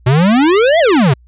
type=exponential two-way sweep; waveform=square; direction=up then down; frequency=119.8 to 698.5 to 119.8 Hz; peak=-8 dBFS; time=0.06-1.14 s; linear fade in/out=10 ms; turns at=0.79 s; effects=added 60 Hz sine -42 dBFS peak until 1.27 s + resampled to 8000 Hz